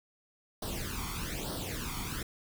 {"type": "noise with flanger", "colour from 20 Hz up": "pink", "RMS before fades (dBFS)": -37, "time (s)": [0.62, 2.23], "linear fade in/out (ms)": 5, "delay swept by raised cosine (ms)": [0.21, 0.91], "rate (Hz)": 1.1, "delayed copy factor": 0.8, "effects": []}